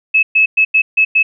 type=tone bursts at uneven times; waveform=sine; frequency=2592 Hz; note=E7; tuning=30 cents flat; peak=-7 dBFS; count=6; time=0.14-0.23 / 0.35-0.46 / 0.57-0.65 / 0.74-0.82 / 0.97-1.05 / 1.15-1.23 s; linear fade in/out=10 ms; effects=none